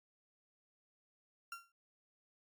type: tone with exponential decay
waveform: 35% pulse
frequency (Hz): 1375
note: F6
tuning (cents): -27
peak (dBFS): -39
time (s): 1.52-1.72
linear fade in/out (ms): 2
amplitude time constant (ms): 42
effects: MP3 96 kbps